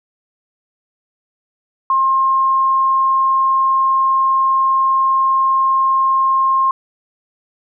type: tone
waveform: sine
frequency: 1065 Hz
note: C6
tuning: 30 cents sharp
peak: -11 dBFS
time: 1.9-6.71 s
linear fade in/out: 2 ms
effects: none